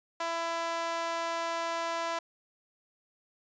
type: tone with high-pass filter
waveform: sawtooth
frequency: 333.9 Hz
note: E4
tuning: 22 cents sharp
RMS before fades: -33 dBFS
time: 0.2-2.19 s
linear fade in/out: 5 ms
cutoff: 830 Hz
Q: 2.3
effects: resampled to 16000 Hz